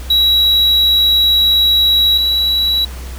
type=tone pair in turn; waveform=triangle; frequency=3883 / 3910 Hz; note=B7 / B7; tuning=-30 / -18 cents; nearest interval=unison; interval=12 cents; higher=second; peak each=-7 / -10 dBFS; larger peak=first; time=0.1-2.18 / 2.18-2.85 s; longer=first; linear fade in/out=5 ms; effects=added 63 Hz sine -25 dBFS peak until 3.18 s + pink hiss -35 dBFS RMS until 3.18 s